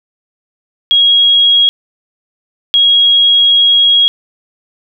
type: tone bursts at uneven times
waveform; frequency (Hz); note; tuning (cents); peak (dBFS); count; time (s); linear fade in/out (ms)
sine; 3297; G#7; -13; -5; 2; 0.91-1.69 / 2.74-4.08; 0
effects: none